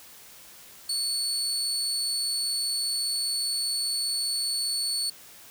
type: tone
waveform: 30% pulse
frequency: 4435 Hz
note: C#8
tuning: in tune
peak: -23 dBFS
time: 0.89-5.1 s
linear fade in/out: 5 ms
effects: white hiss -49 dBFS RMS until 5.5 s